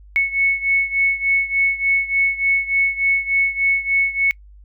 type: beating tone pair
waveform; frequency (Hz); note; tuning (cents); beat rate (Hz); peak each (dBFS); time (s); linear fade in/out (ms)
sine; 2205 / 2208.4; C#7 / C#7; -10 / -7; 3.4; -17 / -20; 0.16-4.31; 0
effects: noise-tail reverb RT60 0.1 s tail -26 dB re dry + added 50 Hz sine -41 dBFS peak until 4.64 s